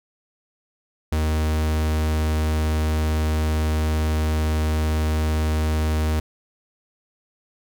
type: tone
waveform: 45% pulse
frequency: 77.78 Hz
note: D#2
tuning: in tune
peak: -19 dBFS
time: 1.12-6.2 s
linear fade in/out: 5 ms
effects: none